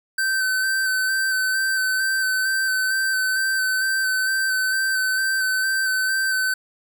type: tone with vibrato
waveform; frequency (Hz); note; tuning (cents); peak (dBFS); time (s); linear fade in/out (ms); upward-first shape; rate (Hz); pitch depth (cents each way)
square; 1539; G6; -32; -20; 0.18-6.54; 5; square; 2.2; 18
effects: 9-bit